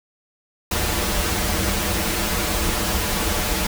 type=noise with comb filter; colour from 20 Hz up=pink; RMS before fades=-22 dBFS; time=0.71-3.67 s; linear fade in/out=5 ms; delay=7.5 ms; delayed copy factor=-0.95; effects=none